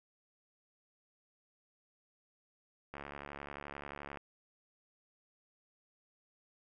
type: click train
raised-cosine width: 0.5 ms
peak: -29 dBFS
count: 89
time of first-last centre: 2.94-4.172 s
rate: 71.4 Hz
effects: none